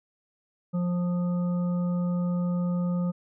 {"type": "harmonic tone", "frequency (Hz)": 176.6, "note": "F3", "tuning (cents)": 20, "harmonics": [1, 3, 5, 7], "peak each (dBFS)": [-24, -37, -49, -44], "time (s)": [0.73, 3.12], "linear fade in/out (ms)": 20, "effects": []}